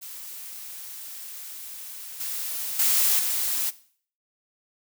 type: noise with level steps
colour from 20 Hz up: blue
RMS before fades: -39 / -31 / -21 / -26 dBFS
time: 0.01-3.71 s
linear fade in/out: 20 ms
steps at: 2.2 / 2.79 / 3.19 s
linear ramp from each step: 5 ms
effects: noise-tail reverb RT60 0.5 s tail -17 dB re dry